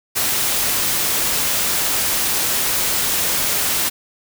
white noise, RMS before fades -19 dBFS, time 0.15-3.9 s, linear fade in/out 20 ms, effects none

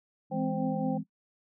sine chord, E augmented, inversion none, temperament equal with one note detuned, 164.81 / 207.7 / 257.1 Hz, E3 / G#3 / B#3, 0 / 0 / -30 cents, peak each -34 / -33 / -34 dBFS, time 0.3-1.04 s, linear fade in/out 50 ms
harmonic tone, 261.6 Hz, C4, in tune, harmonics 1 / 2 / 3, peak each -36 / -36 / -36 dBFS, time 0.31-0.98 s, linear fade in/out 10 ms
effects noise-tail reverb RT60 0.1 s tail -18 dB re dry

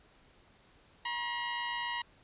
15% pulse tone pair together, 956 / 1063.5 Hz, A#5 / C6, +43 / +28 cents, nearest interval major second, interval 185 cents, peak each -27 / -36 dBFS, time 1.05-2.02 s, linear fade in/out 5 ms, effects pink hiss -63 dBFS RMS until 2.23 s + resampled to 8000 Hz

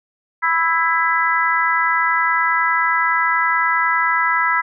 harmonic tone with a mistuned harmonic, 329.6 Hz, E4, in tune, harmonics 3 / 4 / 5 / 6, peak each -20 / -19 / -21 / -20 dBFS, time 0.42-4.62 s, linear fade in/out 20 ms, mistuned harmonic 6, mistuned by +16 cents, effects none

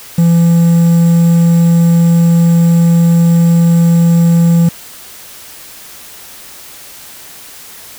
triangle tone with quantisation, 168.7 Hz, E3, 40 cents sharp, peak -3 dBFS, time 0.18-4.69 s, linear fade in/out 5 ms, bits 5, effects white hiss -33 dBFS RMS until 7.98 s

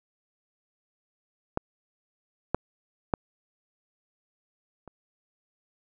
clicks, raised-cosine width 1 ms, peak -12 / -9 / -9 / -30 dBFS, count 4, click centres 1.574 / 2.546 / 3.138 / 4.877 s, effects none

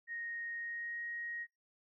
sine tone with pitch glide, 1864.7 to 1880.9 Hz, A#6 to A#6, 0 to +15 cents, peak -39 dBFS, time 0.07-1.47 s, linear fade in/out 50 ms, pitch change +15 cents, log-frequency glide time 0.56-1.03 s, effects noise-tail reverb RT60 0.2 s tail -26 dB re dry

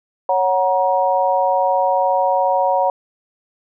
sine chord, F# major, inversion second, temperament equal with one note detuned, 554.4 / 740 / 945.9 Hz, C#5 / F#5 / A#5, 0 / 0 / +25 cents, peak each -18 dBFS, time 0.29-2.9 s, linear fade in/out 2 ms, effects none

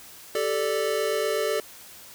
square chord, G suspended second, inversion none, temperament equal, 392 / 440 / 587.3 Hz, G4 / A4 / D5, 0 / 0 / 0 cents, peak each -31 / -27 / -29 dBFS, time 0.35-1.6 s, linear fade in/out 2 ms, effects white hiss -46 dBFS RMS until 2.14 s

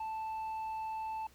sine tone with tanh clipping, 880 Hz, A5, in tune, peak -37 dBFS, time 0-1.27 s, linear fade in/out 5 ms, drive 4 dB, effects added 62 Hz sine -64 dBFS peak until 1.34 s + pink hiss -64 dBFS RMS until 1.34 s

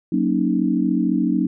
sine chord, D# minor seventh, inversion first, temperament equal, 185 / 233.1 / 277.2 / 311.1 Hz, F#3 / A#3 / C#4 / D#4, 0 / 0 / 0 / 0 cents, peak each -22 dBFS, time 0.12-1.47 s, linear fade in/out 5 ms, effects none

